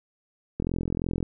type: click train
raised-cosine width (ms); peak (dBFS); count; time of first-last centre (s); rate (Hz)
3; -15; 28; 0.6-1.228; 43
effects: none